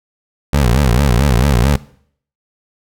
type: tone with vibrato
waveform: 20% pulse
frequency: 64.7 Hz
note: C2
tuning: 19 cents flat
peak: -5 dBFS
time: 0.53-1.76 s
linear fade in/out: 5 ms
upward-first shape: sine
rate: 4.5 Hz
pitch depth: 220 cents each way
effects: noise-tail reverb RT60 0.6 s tail -20 dB re dry